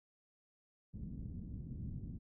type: low-pass noise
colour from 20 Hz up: white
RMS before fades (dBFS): -45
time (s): 0.93-2.19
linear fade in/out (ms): 20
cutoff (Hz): 200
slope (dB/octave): 24
effects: none